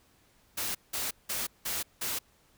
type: noise bursts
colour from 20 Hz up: white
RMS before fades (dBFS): -33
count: 5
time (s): 0.57-2.19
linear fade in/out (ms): 10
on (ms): 180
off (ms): 180
effects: pink hiss -65 dBFS RMS until 2.57 s